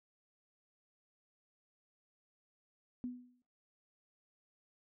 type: tone with exponential decay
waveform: sine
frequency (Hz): 247.5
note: B3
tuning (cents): +4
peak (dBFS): -35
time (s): 3.04-3.42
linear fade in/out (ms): 0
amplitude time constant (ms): 81
effects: noise-tail reverb RT60 0.4 s tail -21 dB re dry